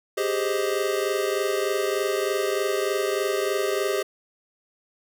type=chord; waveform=square; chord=Ab major seventh; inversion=third; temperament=equal; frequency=392 / 415.3 / 523.3 / 622.3 Hz; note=G4 / Ab4 / C5 / Eb5; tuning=0 / 0 / 0 / 0 cents; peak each=-27 / -29 / -31 / -31 dBFS; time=0.17-4.03 s; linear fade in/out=10 ms; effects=none